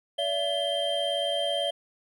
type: tone cluster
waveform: triangle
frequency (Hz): 574 / 672 / 3157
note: D5 / E5 / G7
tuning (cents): -40 / +33 / +12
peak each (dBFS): -28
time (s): 0.18-1.71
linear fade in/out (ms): 10
effects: none